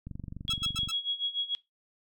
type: click train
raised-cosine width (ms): 5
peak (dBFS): -27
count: 20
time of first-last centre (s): 0.07-0.875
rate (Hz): 23.6
type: tone with tremolo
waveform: sine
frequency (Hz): 3322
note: G#7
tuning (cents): 0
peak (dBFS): -26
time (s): 0.48-1.55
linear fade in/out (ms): 0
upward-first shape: sine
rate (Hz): 6.8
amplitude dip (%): 85
type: tone bursts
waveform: 10% pulse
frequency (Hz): 1318.5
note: E6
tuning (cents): 0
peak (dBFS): -26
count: 4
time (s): 0.5-0.915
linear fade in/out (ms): 5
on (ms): 31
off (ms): 97
effects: noise-tail reverb RT60 0.2 s tail -21 dB re dry